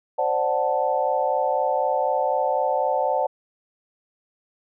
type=chord; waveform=sine; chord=D dominant seventh; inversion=third; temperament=equal; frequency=523.3 / 587.3 / 740 / 880 Hz; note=C5 / D5 / F#5 / A5; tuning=0 / 0 / 0 / 0 cents; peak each=-25 dBFS; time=0.18-3.27 s; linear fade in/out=10 ms; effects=none